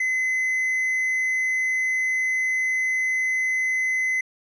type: tone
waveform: triangle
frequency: 2038 Hz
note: C7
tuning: 46 cents flat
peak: -19 dBFS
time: 0-4.21 s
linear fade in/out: 5 ms
effects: resampled to 22050 Hz